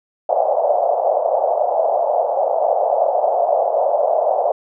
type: band-pass noise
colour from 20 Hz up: white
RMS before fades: -17 dBFS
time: 0.29-4.52 s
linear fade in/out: 5 ms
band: 560 to 730 Hz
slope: 48 dB/octave
effects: none